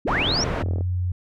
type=linear sweep; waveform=sine; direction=up; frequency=155.56 to 5790 Hz; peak=-21 dBFS; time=0.05-0.44 s; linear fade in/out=5 ms
type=low-pass noise; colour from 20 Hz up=pink; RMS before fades=-26 dBFS; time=0.07-0.63 s; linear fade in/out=10 ms; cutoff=1700 Hz; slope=12 dB/octave
type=click train; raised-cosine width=2 ms; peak=-18 dBFS; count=27; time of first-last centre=0.17-0.809 s; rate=40.7 Hz
type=tone; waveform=sine; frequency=90.3 Hz; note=F#2; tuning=42 cents flat; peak=-21 dBFS; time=0.62-1.12 s; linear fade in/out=5 ms
effects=none